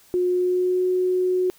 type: tone with pitch glide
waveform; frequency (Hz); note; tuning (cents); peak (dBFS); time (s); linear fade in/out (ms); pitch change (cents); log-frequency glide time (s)
sine; 360 to 366.5; F#4 to F#4; -47 to -16; -18; 0.14-1.5; 0; +31; 0.28-0.85
effects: white hiss -54 dBFS RMS until 1.58 s